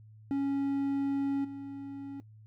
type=tone with level steps; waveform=triangle; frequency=277.2 Hz; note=C#4; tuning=in tune; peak=-25 / -36 dBFS; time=0.31-2.2 s; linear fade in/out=0 ms; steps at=1.44 s; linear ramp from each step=10 ms; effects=noise-tail reverb RT60 0.1 s tail -17 dB re dry + added 108 Hz sine -51 dBFS peak until 2.46 s